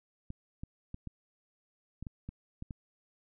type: clicks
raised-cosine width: 5 ms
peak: -28 dBFS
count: 9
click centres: 0.304 / 0.635 / 0.944 / 1.073 / 2.026 / 2.068 / 2.29 / 2.624 / 2.708 s
effects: none